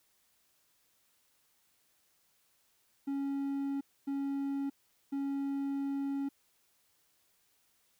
triangle tone bursts at uneven times, 277.2 Hz, C#4, in tune, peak -30 dBFS, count 3, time 3.07-3.81 / 4.07-4.7 / 5.12-6.29 s, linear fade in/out 10 ms, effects white hiss -72 dBFS RMS until 7.99 s

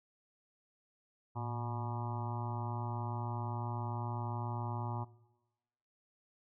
harmonic tone with a mistuned harmonic, 120.2 Hz, B2, 46 cents flat, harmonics 1 / 2 / 3 / 5 / 6 / 7 / 8 / 9 / 10, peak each -38 / -48 / -49 / -53 / -50 / -45 / -45 / -50 / -53 dBFS, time 1.35-5.05 s, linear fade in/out 20 ms, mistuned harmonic 1, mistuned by -110 cents, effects noise-tail reverb RT60 1.0 s tail -19 dB re dry

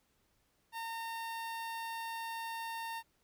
sawtooth tone with notch filter, 913 Hz, A#5, 36 cents flat, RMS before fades -41 dBFS, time 0.72-3.03 s, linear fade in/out 50 ms, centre 6900 Hz, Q 1.7, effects pink hiss -75 dBFS RMS until 3.23 s

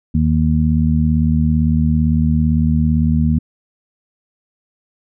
harmonic tone, 77.78 Hz, D#2, in tune, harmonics 1 / 2 / 3, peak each -16 / -16 / -16 dBFS, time 0.14-3.39 s, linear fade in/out 10 ms, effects none

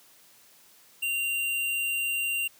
square tone, 2773 Hz, F7, 13 cents flat, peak -27 dBFS, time 1.02-2.48 s, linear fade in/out 10 ms, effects white hiss -57 dBFS RMS until 2.59 s + high-pass 100 Hz 12 dB/octave

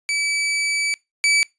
sawtooth tone pair in turn, 2300 / 2300 Hz, D7 / D7, -37 / -37 cents, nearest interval unison, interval 0 cents, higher neither, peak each -16 / -11 dBFS, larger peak second, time 0.09-0.94 / 1.24-1.43 s, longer first, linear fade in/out 0 ms, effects noise-tail reverb RT60 0.2 s tail -23 dB re dry + resampled to 22050 Hz

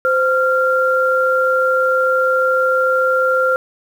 sine tone pair together, 518 / 1384.3 Hz, C5 / F6, -17 / -16 cents, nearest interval octave + perfect fourth, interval 1701 cents, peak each -15 dBFS, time 0.05-3.56 s, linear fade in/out 0 ms, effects 7-bit

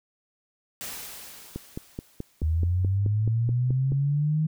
white noise with exponential decay, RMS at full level -35 dBFS, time 0.81-2.98 s, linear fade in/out 0 ms, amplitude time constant 470 ms
click train, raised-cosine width 3 ms, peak -19 dBFS, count 12, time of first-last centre 1.56-3.921 s, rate 4.66 Hz
sine linear sweep, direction up, 76.6 to 158.1 Hz, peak -21 dBFS, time 2.42-4.47 s, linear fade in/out 10 ms
effects none

